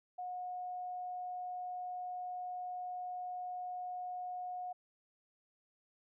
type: tone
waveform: sine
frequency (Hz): 725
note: F#5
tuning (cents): -35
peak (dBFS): -39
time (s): 0.18-4.73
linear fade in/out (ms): 10
effects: none